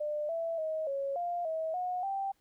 sine tone with pitch steps, 598 / 663 / 631 / 552 / 699 / 641 / 726 / 783 Hz, D5 / E5 / D#5 / C#5 / F5 / E5 / F#5 / G5, +31 / +10 / +24 / -7 / +1 / -49 / -33 / -2 cents, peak -31 dBFS, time 0-2.32 s, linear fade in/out 10 ms, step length 290 ms, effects pink hiss -73 dBFS RMS until 2.4 s

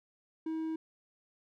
triangle tone, 320 Hz, D#4, 49 cents sharp, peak -31 dBFS, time 0.46-0.76 s, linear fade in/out 5 ms, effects none

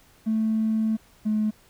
triangle tone pair in turn, 220 / 214.4 Hz, A3 / A3, 0 / -45 cents, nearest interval unison, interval 45 cents, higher first, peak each -17 dBFS, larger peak neither, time 0.26-0.97 / 1.25-1.51 s, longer first, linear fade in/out 20 ms, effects tanh soft clip ceiling -18 dBFS + pink hiss -57 dBFS RMS until 1.69 s

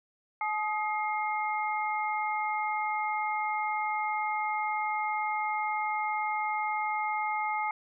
sine tone cluster, 854 / 1251 / 2129 Hz, G#5 / D#6 / C7, +48 / +9 / +30 cents, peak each -30 / -35 / -34 dBFS, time 0.41-7.71 s, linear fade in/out 2 ms, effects none

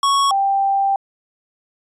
square / sine tone pair in turn, 1108.7 / 787.1 Hz, C#6 / G5, 0 / +7 cents, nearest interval tritone, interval 593 cents, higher first, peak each -14 dBFS, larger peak neither, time 0.03-0.31 / 0.31-0.96 s, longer second, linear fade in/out 2 ms, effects resampled to 22050 Hz

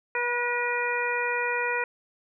harmonic tone with a mistuned harmonic, 484.9 Hz, B4, 32 cents flat, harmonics 1 / 2 / 3 / 4 / 5, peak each -31 / -31 / -31 / -31 / -31 dBFS, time 0.15-1.84 s, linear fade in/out 2 ms, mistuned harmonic 4, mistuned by -23 cents, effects none

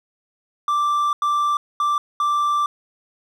triangle tone bursts at uneven times, 1174.7 Hz, D6, in tune, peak -15 dBFS, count 4, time 0.68-1.13 / 1.22-1.57 / 1.8-1.98 / 2.2-2.66 s, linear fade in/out 2 ms, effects none

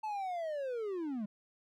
triangle linear sweep, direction down, 880 to 196 Hz, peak -33 dBFS, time 0.03-1.26 s, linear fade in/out 10 ms, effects none

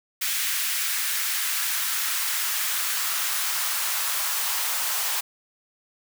white noise with high-pass filter sweep, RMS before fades -26 dBFS, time 0.21-5.21 s, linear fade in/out 10 ms, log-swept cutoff 1800 to 880 Hz, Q 1.4, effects none

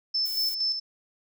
sine tone with tremolo, 5274 Hz, E8, in tune, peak -23 dBFS, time 0.14-0.8 s, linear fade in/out 10 ms, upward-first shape square, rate 4.3 Hz, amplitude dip 50%
violet noise, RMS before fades -37 dBFS, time 0.25-0.55 s, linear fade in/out 10 ms
effects none

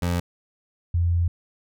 25% pulse / sine tone pair in turn, 87.31 / 85.96 Hz, F2 / F2, 0 / -27 cents, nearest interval unison, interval 27 cents, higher first, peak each -18 dBFS, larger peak neither, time 0.02-0.2 / 0.94-1.28 s, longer second, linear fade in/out 5 ms, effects none

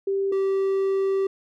sine / triangle tone pair in turn, 392 / 388.2 Hz, G4 / G4, 0 / -17 cents, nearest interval unison, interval 17 cents, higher first, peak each -21 / -18 dBFS, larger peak second, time 0.07-0.32 / 0.32-1.27 s, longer second, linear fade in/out 5 ms, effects none

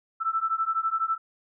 sine beating tone pair, 1318.5 / 1330.5 Hz, E6 / E6, 0 / +16 cents, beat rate 12 Hz, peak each -27 dBFS, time 0.2-1.18 s, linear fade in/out 20 ms, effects none

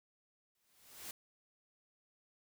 white noise with exponential growth, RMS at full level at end -44 dBFS, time 0.55-1.11 s, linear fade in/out 1 ms, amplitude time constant 120 ms, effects none

